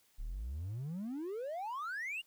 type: exponential sweep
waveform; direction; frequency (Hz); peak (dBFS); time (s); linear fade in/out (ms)
triangle; up; 32.7 to 2921; -35; 0.18-2.22; 20
effects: tanh soft clip ceiling -32 dBFS + white hiss -70 dBFS RMS until 2.26 s